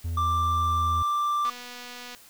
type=tone with pitch glide; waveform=triangle; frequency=83.8 to 83.08 Hz; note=E2 to E2; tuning=+29 to +14 cents; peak=-25 dBFS; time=0.04-1.03 s; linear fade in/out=10 ms; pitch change=-15 cents; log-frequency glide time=0.61-0.91 s
type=tone; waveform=triangle; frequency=1179 Hz; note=D6; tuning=6 cents sharp; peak=-21 dBFS; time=0.17-1.5 s; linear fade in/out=5 ms
type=click train; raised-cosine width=0.2 ms; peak=-24 dBFS; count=172; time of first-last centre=1.45-2.148 s; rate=245 Hz
effects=white hiss -52 dBFS RMS until 2.29 s